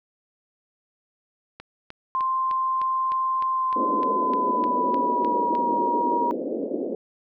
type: click train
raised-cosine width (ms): 0.3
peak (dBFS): -22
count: 14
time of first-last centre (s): 1.6-5.551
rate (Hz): 3.29
type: tone with pitch glide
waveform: sine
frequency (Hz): 1046.5 to 954.1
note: C6 to A#5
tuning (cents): 0 to +40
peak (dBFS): -21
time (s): 2.15-6.31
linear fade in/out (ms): 0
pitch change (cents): -160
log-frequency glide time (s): 3.51-5.68
type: band-pass noise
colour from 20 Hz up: pink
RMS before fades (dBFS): -28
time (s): 3.76-6.95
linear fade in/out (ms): 2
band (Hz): 230 to 570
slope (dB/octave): 48
effects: none